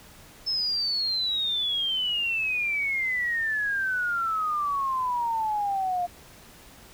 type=exponential sweep; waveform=sine; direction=down; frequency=5274 to 698.5 Hz; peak=-24 dBFS; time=0.46-6.07 s; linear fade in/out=20 ms; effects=pink hiss -50 dBFS RMS until 6.93 s